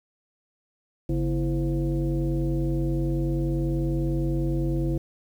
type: tone with frequency modulation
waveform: sine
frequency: 140.7 Hz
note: C#3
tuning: 26 cents sharp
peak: -22 dBFS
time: 1.09-4.98 s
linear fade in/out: 5 ms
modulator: 191 Hz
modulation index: 1.3
effects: 9-bit